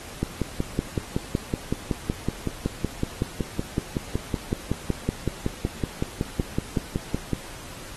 click train, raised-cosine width 3 ms, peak -10 dBFS, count 39, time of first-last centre 0.23-7.333 s, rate 5.35 Hz, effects pink hiss -41 dBFS RMS until 7.96 s + AAC 32 kbps

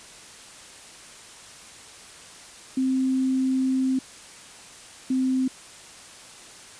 sine tone pair in turn, 261.6 / 259.8 Hz, C4 / C4, 0 / -12 cents, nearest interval unison, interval 12 cents, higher first, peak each -20 dBFS, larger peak neither, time 2.77-3.99 / 5.1-5.48 s, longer first, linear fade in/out 5 ms, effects white hiss -45 dBFS RMS until 6.79 s + resampled to 22050 Hz

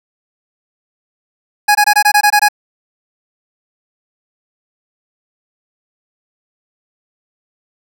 25% pulse tone bursts, 830.6 Hz, G#5, in tune, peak -3 dBFS, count 9, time 1.68-2.487 s, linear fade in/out 10 ms, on 71 ms, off 21 ms, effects none

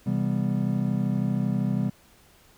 triangle chord, C major seventh, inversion none, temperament just, 130.81 / 163.52 / 196.22 / 245.3 Hz, C3 / E3 / G3 / B3, 0 / -14 / +2 / -12 cents, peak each -26 / -29 / -24 / -29 dBFS, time 0.06-1.9 s, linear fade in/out 10 ms, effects pink hiss -57 dBFS RMS until 2.57 s

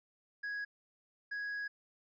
triangle tone bursts at uneven times, 1661.2 Hz, G#6, in tune, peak -35 dBFS, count 2, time 0.43-0.65 / 1.31-1.68 s, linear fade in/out 10 ms, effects resampled to 16000 Hz

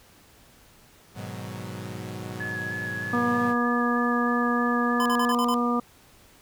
sawtooth chord, G# minor seventh, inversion none, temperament equal, 103.83 / 123.47 / 155.56 / 185 Hz, G#2 / B2 / D#3 / F#3, 0 / 0 / 0 / 0 cents, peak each -34 / -35 / -40 / -35 dBFS, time 1.14-3.55 s, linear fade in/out 50 ms
sine tone with vibrato, 1691 Hz, G#6, 31 cents sharp, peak -30 dBFS, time 2.4-5.32 s, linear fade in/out 5 ms, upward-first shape square, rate 3.2 Hz, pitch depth 16 cents each way
harmonic tone, 240.7 Hz, B3, 44 cents flat, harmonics 1 / 2 / 3 / 4 / 5, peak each -24 / -30 / -33 / -34 / -27 dBFS, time 3.13-5.8 s, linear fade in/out 5 ms
square tone bursts, 1016 Hz, B5, 49 cents sharp, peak -26 dBFS, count 6, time 5-5.542 s, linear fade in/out 0 ms, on 57 ms, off 40 ms
effects pink hiss -55 dBFS RMS until 6.41 s

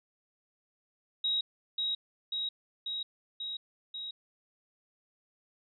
sine tone with echo, 3812 Hz, A#7, 38 cents sharp, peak -27 dBFS, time 1.24-1.41 s, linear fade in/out 5 ms, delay 540 ms, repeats 5, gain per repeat -2 dB, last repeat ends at 4.11 s, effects none

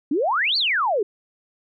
sine exponential two-way sweep, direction up then down, 261.6 to 4710 to 375.1 Hz, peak -18 dBFS, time 0.11-1.03 s, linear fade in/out 5 ms, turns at 0.57 s, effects none

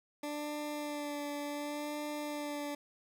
20% pulse tone with vibrato, 293.7 Hz, D4, in tune, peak -32 dBFS, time 0.23-2.75 s, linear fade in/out 5 ms, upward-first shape sine, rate 0.68 Hz, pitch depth 22 cents each way, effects none

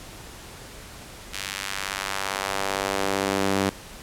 sawtooth tone with high-pass filter sweep, 97.7 Hz, G2, 5 cents flat, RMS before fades -27 dBFS, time 1.33-3.7 s, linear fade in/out 10 ms, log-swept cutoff 2400 to 220 Hz, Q 0.86, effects pink hiss -42 dBFS RMS until 4.02 s + low-pass 12000 Hz 12 dB/octave

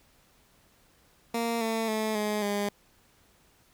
15% pulse tone with pitch steps, 232.1 / 224.7 / 217.6 / 210.6 / 203.9 Hz, A#3 / A3 / A3 / G#3 / G#3, -7 / +37 / -19 / +24 / -32 cents, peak -21 dBFS, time 1.34-2.69 s, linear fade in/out 5 ms, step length 270 ms, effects pink hiss -63 dBFS RMS until 3.73 s

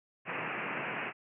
white band-pass noise, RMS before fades -37 dBFS, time 0.25-1.13 s, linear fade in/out 50 ms, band 120 to 2700 Hz, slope 96 dB/octave, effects none

